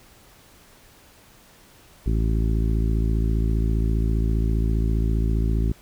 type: harmonic tone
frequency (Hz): 55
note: A1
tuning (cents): 0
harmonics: 1 / 2 / 3 / 4 / 5 / 6 / 7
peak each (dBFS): -20 / -26 / -30 / -32 / -34 / -36 / -37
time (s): 2.06-5.72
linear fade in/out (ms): 5
effects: pink hiss -52 dBFS RMS until 5.81 s